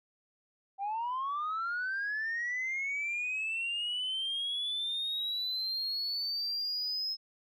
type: linear sweep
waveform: sine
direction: up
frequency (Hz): 770 to 5170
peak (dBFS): -30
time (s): 0.78-7.17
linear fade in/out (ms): 50
effects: tanh soft clip ceiling -29 dBFS